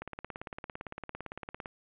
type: click train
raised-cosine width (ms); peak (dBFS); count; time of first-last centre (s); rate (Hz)
0.5; -24; 30; 0.02-1.658; 17.7
effects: resampled to 8000 Hz + 10-bit